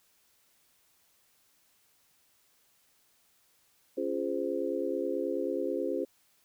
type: chord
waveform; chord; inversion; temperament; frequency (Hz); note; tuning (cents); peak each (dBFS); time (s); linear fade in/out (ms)
sine; Db major seventh; none; just; 277.2 / 346.5 / 415.8 / 519.7; Db4 / F4 / Ab4 / C5; 0 / -14 / +2 / -12; -36 / -34 / -35 / -34; 3.97-6.05; 10
effects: white hiss -68 dBFS RMS until 6.44 s